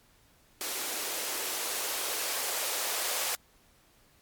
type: noise with band-pass filter sweep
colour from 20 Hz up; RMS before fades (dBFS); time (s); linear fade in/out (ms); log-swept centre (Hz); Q
violet; -33; 0.61-3.35; 0; 360 to 560; 1.6
effects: pink hiss -63 dBFS RMS until 4.21 s + MP3 96 kbps